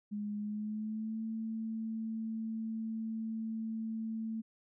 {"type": "tone with pitch glide", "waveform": "sine", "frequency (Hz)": [207.7, 222.6], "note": ["G#3", "A3"], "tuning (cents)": [0, 20], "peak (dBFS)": -35, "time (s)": [0.11, 4.42], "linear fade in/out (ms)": 20, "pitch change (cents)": 120, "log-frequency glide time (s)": [0.37, 1.23], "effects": []}